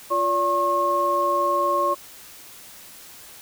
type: tone cluster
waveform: sine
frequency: 348.7 / 573 / 1082 Hz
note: F4 / D5 / C#6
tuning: -3 / -43 / -42 cents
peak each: -29 / -24 / -20 dBFS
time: 0.1-1.95 s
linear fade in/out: 20 ms
effects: white hiss -44 dBFS RMS until 3.41 s